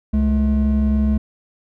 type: tone pair together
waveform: triangle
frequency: 67.4 / 214 Hz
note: C#2 / A3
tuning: -48 / -48 cents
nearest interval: octave + minor sixth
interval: 2000 cents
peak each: -14 dBFS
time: 0.13-1.18 s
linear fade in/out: 10 ms
effects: tanh soft clip ceiling -8 dBFS